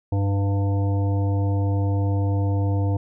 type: harmonic tone with a mistuned harmonic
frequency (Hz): 99.5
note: G2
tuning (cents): +26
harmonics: 1 / 3 / 5 / 7 / 9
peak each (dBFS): -19 / -29 / -33 / -36 / -38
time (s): 0.12-2.97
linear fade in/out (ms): 5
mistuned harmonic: 1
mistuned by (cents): -19
effects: none